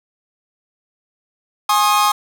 45% pulse chord, Ab major, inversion none, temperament equal with one note detuned, 830.6 / 1074.1 / 1244.5 Hz, Ab5 / C6 / Eb6, 0 / +45 / 0 cents, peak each -17 dBFS, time 1.69-2.12 s, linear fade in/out 5 ms, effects none

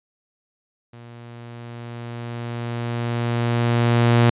sawtooth tone with level ramp, 118.5 Hz, A#2, 29 cents sharp, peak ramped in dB -36 to -8 dBFS, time 0.93-4.3 s, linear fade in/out 5 ms, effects resampled to 8000 Hz

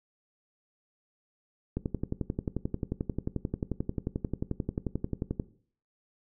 click train, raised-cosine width 3 ms, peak -17 dBFS, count 42, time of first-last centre 1.77-5.398 s, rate 11.3 Hz, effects noise-tail reverb RT60 0.5 s tail -17 dB re dry

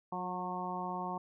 harmonic tone with a mistuned harmonic, 181.6 Hz, F#3, 32 cents flat, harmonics 1 / 2 / 3 / 4 / 5 / 6, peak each -42 / -45 / -49 / -41 / -40 / -42 dBFS, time 0.12-1.18 s, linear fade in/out 5 ms, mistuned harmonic 2, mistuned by -25 cents, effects none

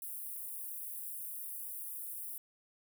white high-pass noise, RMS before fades -43 dBFS, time 0.02-2.38 s, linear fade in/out 2 ms, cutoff 9500 Hz, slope 48 dB/octave, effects none

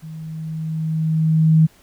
sine tone with level ramp, 158.8 Hz, D#3, 36 cents sharp, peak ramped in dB -31 to -8 dBFS, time 0.02-1.67 s, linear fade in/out 20 ms, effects pink hiss -53 dBFS RMS until 1.82 s

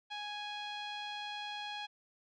sawtooth tone with low-pass filter, 830.6 Hz, G#5, in tune, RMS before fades -42 dBFS, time 0.1-1.87 s, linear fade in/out 20 ms, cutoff 3600 Hz, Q 3.7, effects none

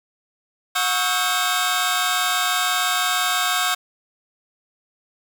sawtooth tone cluster, 726 / 1112 / 1298 / 1589 / 3688 Hz, F#5 / C#6 / E6 / G6 / A#7, -33 / +5 / -27 / +23 / -19 cents, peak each -22 dBFS, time 0.75-3.75 s, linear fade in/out 10 ms, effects none

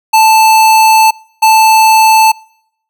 square tone pair in turn, 880 / 880 Hz, A5 / A5, 0 / 0 cents, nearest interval unison, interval 0 cents, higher neither, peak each -4 dBFS, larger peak neither, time 0.13-1.11 / 1.42-2.32 s, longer first, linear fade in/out 10 ms, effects noise-tail reverb RT60 0.7 s tail -26 dB re dry

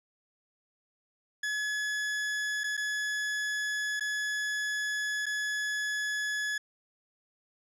40% pulse tone with dropouts, 1700 Hz, G#6, 40 cents sharp, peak -29 dBFS, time 1.43-6.58 s, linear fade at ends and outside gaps 5 ms, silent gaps 2.636-2.64 / 2.769-2.775 / 3.997-4.007 / 5.258-5.264 s, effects low-pass 9000 Hz 12 dB/octave

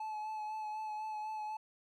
triangle tone with vibrato, 860 Hz, A5, 40 cents flat, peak -36 dBFS, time 0-1.57 s, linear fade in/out 5 ms, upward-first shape sine, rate 4 Hz, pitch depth 23 cents each way, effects none

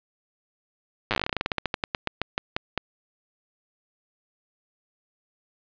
slowing click train, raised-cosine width 0.3 ms, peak -8 dBFS, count 27, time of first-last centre 1.11-2.777 s, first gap 8 ms, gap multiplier 1.14, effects resampled to 11025 Hz + 8-bit

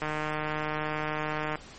click train, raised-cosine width 0.5 ms, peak -16 dBFS, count 236, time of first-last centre 0.02-1.556 s, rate 153 Hz, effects pink hiss -48 dBFS RMS until 1.78 s + MP3 32 kbps

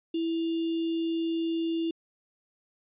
sine tone with sample-and-hold, 329.6 Hz, E4, in tune, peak -26 dBFS, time 0.14-1.91 s, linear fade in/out 5 ms, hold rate 3150 Hz, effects resampled to 8000 Hz

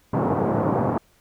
pink band-pass noise, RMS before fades -22 dBFS, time 0.13-0.98 s, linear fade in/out 5 ms, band 120 to 1000 Hz, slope 24 dB/octave, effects pink hiss -60 dBFS RMS until 1.2 s

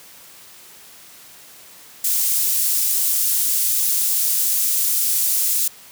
pink high-pass noise, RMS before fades -19 dBFS, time 2.04-5.68 s, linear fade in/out 5 ms, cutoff 9600 Hz, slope 12 dB/octave, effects white hiss -44 dBFS RMS until 5.91 s + high-pass 80 Hz 12 dB/octave

